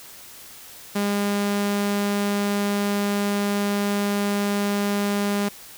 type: tone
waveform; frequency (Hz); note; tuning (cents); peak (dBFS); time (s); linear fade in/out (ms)
sawtooth; 203; G#3; -39; -17; 0.95-5.49; 10
effects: white hiss -43 dBFS RMS until 5.77 s